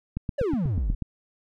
click train, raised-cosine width 5 ms, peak -16 dBFS, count 8, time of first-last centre 0.17-1.023 s, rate 8.21 Hz
triangle exponential sweep, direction down, 603 to 33.15 Hz, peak -21 dBFS, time 0.38-0.95 s, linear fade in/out 10 ms
effects none

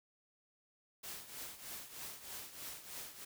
white noise with tremolo, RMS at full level -45 dBFS, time 1.03-3.25 s, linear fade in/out 10 ms, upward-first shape triangle, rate 3.2 Hz, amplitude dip 75%, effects none

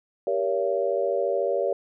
sine chord, G diminished seventh, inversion none, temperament just, 392 / 470.4 / 564.5 / 677.4 Hz, G4 / Bb4 / Db5 / Fb5, 0 / +16 / +31 / +47 cents, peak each -28 / -28 / -25 / -31 dBFS, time 0.27-1.73 s, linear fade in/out 2 ms, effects none

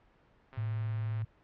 click train, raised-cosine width 0.3 ms, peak -33 dBFS, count 92, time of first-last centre 0.53-1.219 s, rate 132 Hz
sine tone, 109.5 Hz, A2, 8 cents flat, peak -31 dBFS, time 0.57-1.25 s, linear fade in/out 10 ms
effects pink hiss -65 dBFS RMS until 1.43 s + low-pass 2000 Hz 12 dB/octave

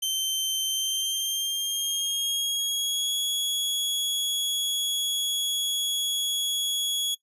sawtooth tone with pitch glide, 3109 to 3351 Hz, G7 to G#7, -15 to +15 cents, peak -22 dBFS, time 0.02-7.15 s, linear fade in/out 10 ms, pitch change +130 cents, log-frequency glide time 0.66-3.15 s, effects noise-tail reverb RT60 0.1 s tail -18 dB re dry + resampled to 32000 Hz

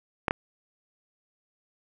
clicks, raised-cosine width 0.5 ms, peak -9 dBFS, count 2, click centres 0.282 / 0.309 s, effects none

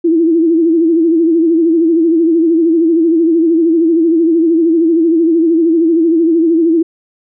sine tone with vibrato, 329.6 Hz, E4, in tune, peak -7 dBFS, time 0.04-6.83 s, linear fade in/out 10 ms, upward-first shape sine, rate 13 Hz, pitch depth 76 cents each way, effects none

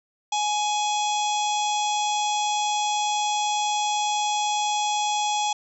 harmonic tone, 838 Hz, G#5, 15 cents sharp, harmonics 1 / 3 / 4 / 5 / 6 / 7 / 8 / 9, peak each -23 / -34 / -30 / -41 / -41 / -34 / -37 / -37 dBFS, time 0.32-5.53 s, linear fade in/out 5 ms, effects none

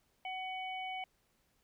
harmonic tone, 750 Hz, F#5, 23 cents sharp, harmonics 1 / 3 / 4, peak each -40 / -43 / -48 dBFS, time 0.25-1.04 s, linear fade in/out 2 ms, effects pink hiss -75 dBFS RMS until 1.63 s

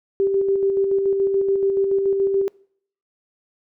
sine tone with tremolo, 392 Hz, G4, in tune, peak -15 dBFS, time 0.2-2.48 s, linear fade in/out 0 ms, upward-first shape square, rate 7 Hz, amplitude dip 35%, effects noise-tail reverb RT60 0.6 s tail -24 dB re dry

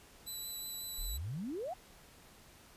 5% pulse tone with vibrato, 3968 Hz, B7, 7 cents sharp, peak -33 dBFS, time 0.26-1.18 s, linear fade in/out 20 ms, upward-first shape triangle, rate 5.5 Hz, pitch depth 16 cents each way
sine exponential sweep, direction up, 30.81 to 785 Hz, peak -37 dBFS, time 0.98-1.74 s, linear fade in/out 10 ms
effects pink hiss -59 dBFS RMS until 2.76 s + resampled to 32000 Hz

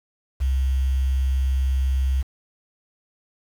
sine tone with quantisation, 66 Hz, C2, 16 cents sharp, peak -18 dBFS, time 0.4-2.23 s, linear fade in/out 20 ms, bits 7, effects none

